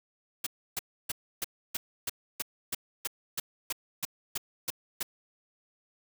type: noise bursts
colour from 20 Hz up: white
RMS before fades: -32 dBFS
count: 15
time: 0.44-5.03 s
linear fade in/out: 5 ms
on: 26 ms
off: 300 ms
effects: none